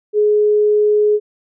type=tone; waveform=sine; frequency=420.1 Hz; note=G#4; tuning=20 cents sharp; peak=-10 dBFS; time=0.13-1.2 s; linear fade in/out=50 ms; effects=none